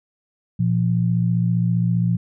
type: tone pair together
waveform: sine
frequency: 118.2 / 173.32 Hz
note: A#2 / F3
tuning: +24 / -13 cents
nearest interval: perfect fifth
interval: 663 cents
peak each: -19 dBFS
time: 0.59-2.17 s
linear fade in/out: 10 ms
effects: none